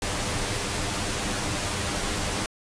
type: noise with comb filter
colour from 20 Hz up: pink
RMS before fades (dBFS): -28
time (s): 0.02-2.46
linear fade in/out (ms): 2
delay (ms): 10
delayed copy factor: +0.55
effects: resampled to 22050 Hz